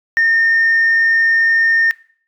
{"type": "tone with frequency modulation", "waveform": "sine", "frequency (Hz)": 1822, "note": "A#6", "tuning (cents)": -40, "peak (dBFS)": -8, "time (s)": [0.17, 1.91], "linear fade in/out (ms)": 0, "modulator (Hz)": 33.7, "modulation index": 0.22, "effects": ["noise-tail reverb RT60 0.5 s tail -22 dB re dry", "tanh soft clip ceiling -7 dBFS"]}